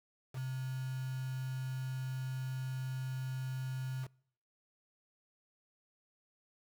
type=tone with quantisation; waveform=sine; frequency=130.3 Hz; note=C3; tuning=7 cents flat; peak=-36 dBFS; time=0.33-4.08 s; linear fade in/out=50 ms; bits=8; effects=noise-tail reverb RT60 0.7 s tail -26 dB re dry